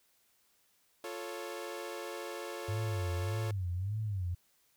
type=chord; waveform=sawtooth; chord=F augmented; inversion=none; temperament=equal; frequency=349.2 / 440 / 554.4 Hz; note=F4 / A4 / C#5; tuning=0 / 0 / 0 cents; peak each=-40 dBFS; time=1.04-3.51 s; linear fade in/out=2 ms
type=tone with vibrato; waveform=sine; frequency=98 Hz; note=G2; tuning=in tune; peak=-32 dBFS; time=2.68-4.35 s; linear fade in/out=10 ms; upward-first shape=sine; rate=1.7 Hz; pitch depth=190 cents each way
effects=white hiss -71 dBFS RMS until 4.76 s